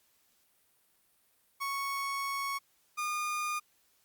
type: tone pair in turn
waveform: 30% pulse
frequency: 1107 / 1217.1 Hz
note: C#6 / D#6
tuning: -3 / -39 cents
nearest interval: major second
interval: 164 cents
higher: second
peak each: -30 / -29 dBFS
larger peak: second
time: 1.6-2.59 / 2.97-3.6 s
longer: first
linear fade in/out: 20 ms
effects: white hiss -70 dBFS RMS until 4.04 s + Opus 48 kbps